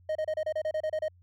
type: tone bursts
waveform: triangle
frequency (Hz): 622.3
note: D#5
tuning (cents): 0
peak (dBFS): -25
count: 11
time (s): 0.09-1.083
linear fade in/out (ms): 5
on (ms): 63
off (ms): 30
effects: added 89 Hz sine -56 dBFS peak until 1.22 s